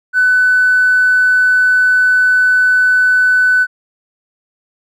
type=tone with tanh clipping; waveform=triangle; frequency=1500 Hz; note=F#6; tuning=23 cents sharp; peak=-7 dBFS; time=0.13-3.67 s; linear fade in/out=50 ms; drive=1 dB; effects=none